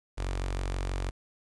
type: tone with notch filter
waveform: sawtooth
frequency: 46.25 Hz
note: F#1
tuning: in tune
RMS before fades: -32 dBFS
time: 0.17-1.11 s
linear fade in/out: 20 ms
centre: 180 Hz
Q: 1
effects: resampled to 22050 Hz + 9-bit